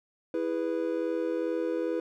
triangle chord, E major, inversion none, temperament just, 329.6 / 412 / 494.4 Hz, E4 / G#4 / B4, 0 / -14 / +2 cents, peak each -29 / -33 / -29 dBFS, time 0.34-2 s, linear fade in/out 2 ms, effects none

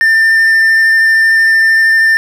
triangle tone with vibrato, 1794 Hz, A6, 33 cents sharp, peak -4 dBFS, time 0.01-2.17 s, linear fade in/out 0 ms, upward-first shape sine, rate 13 Hz, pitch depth 8 cents each way, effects none

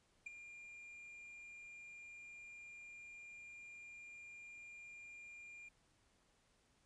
triangle tone with ADSR envelope, 2400 Hz, D7, 37 cents sharp, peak -40 dBFS, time 0.26-5.69 s, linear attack 8 ms, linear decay 13 ms, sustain -11 dB, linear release 8 ms, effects pink hiss -75 dBFS RMS until 6.85 s + resampled to 22050 Hz

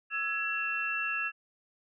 sine tone cluster, 1318 / 1674 / 2699 Hz, E6 / G#6 / E7, -1 / +13 / +40 cents, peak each -37 / -34 / -32 dBFS, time 0.1-1.32 s, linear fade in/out 50 ms, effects none

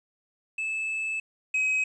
triangle tone pair in turn, 2616 / 2539 Hz, E7 / D#7, -14 / +34 cents, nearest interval minor second, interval 52 cents, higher first, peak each -26 / -21 dBFS, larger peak second, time 0.58-1.2 / 1.54-1.84 s, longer first, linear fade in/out 5 ms, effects resampled to 24000 Hz + 10-bit

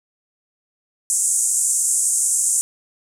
white band-pass noise, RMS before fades -19 dBFS, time 1.1-2.61 s, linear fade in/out 0 ms, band 7000 to 9400 Hz, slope 48 dB/octave, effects none

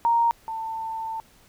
sine tone pair in turn, 932 / 893.8 Hz, A#5 / A5, -1 / +27 cents, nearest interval minor second, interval 72 cents, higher first, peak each -17 / -28 dBFS, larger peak first, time 0.05-0.31 / 0.48-1.2 s, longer second, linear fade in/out 0 ms, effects pink hiss -56 dBFS RMS until 1.48 s

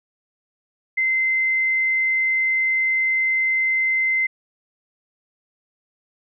sine tone, 2070 Hz, C7, 19 cents flat, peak -17 dBFS, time 0.97-4.27 s, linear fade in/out 10 ms, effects none

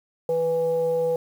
sine tone with frequency modulation, 493.9 Hz, B4, in tune, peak -20 dBFS, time 0.29-1.16 s, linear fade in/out 2 ms, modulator 331 Hz, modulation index 0.34, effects 8-bit

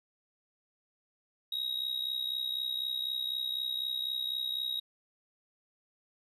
triangle tone with amplitude modulation, 3797 Hz, A#7, 31 cents sharp, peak -27 dBFS, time 1.52-4.8 s, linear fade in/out 5 ms, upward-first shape sine, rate 64 Hz, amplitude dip 75%, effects resampled to 32000 Hz

